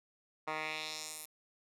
10% pulse tone with band-pass filter sweep, 155.56 Hz, D#3, in tune, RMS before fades -41 dBFS, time 0.47-1.26 s, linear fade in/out 10 ms, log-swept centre 1300 to 12000 Hz, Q 1.7, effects none

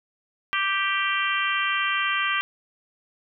harmonic tone, 392 Hz, G4, in tune, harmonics 3 / 4 / 5 / 6 / 7 / 8, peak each -27 / -28 / -29 / -30 / -30 / -31 dBFS, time 0.53-2.41 s, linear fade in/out 0 ms, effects none

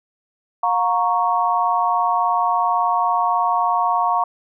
sine chord, Bb minor, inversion second, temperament equal with one note detuned, 714 / 932.3 / 1108.7 Hz, F5 / Bb5 / Db6, +38 / 0 / 0 cents, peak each -20 dBFS, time 0.63-4.24 s, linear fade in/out 5 ms, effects none

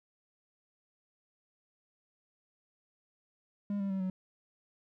triangle tone with pitch steps, 202.8 / 197.25 / 191.86 / 186.61 Hz, G#3 / G3 / G3 / F#3, -41 / +11 / -37 / +15 cents, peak -29 dBFS, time 3.7-4.1 s, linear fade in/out 2 ms, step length 100 ms, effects none

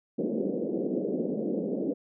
pink band-pass noise, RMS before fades -30 dBFS, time 0.18-1.94 s, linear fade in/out 10 ms, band 190 to 540 Hz, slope 48 dB/octave, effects none

